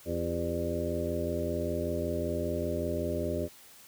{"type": "harmonic tone with a mistuned harmonic", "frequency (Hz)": 85.2, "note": "F2", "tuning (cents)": -42, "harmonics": [1, 2, 3, 4, 5, 6, 7], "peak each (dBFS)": [-36, -39, -37, -37, -37, -39, -35], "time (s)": [0.05, 3.49], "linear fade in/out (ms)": 50, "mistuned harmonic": 5, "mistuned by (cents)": -78, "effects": ["white hiss -54 dBFS RMS until 3.87 s"]}